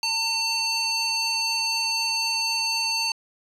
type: tone with band-pass filter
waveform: square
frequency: 902 Hz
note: A5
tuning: 43 cents sharp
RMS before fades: -25 dBFS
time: 0.03-3.12 s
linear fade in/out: 2 ms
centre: 4400 Hz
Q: 2.2
effects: resampled to 32000 Hz